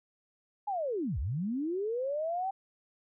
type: linear two-way sweep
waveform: sine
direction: down then up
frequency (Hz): 850 to 55 to 786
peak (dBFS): -30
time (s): 0.67-2.51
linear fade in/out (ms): 10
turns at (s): 1.19
effects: none